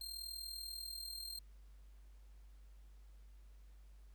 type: tone with amplitude modulation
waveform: sawtooth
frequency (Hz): 4186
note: C8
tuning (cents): 0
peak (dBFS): -39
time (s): 0.01-1.39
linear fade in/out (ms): 2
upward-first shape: sine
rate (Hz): 40.3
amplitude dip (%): 65
effects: added 50 Hz sine -56 dBFS peak until 4.14 s + pink hiss -75 dBFS RMS until 4.14 s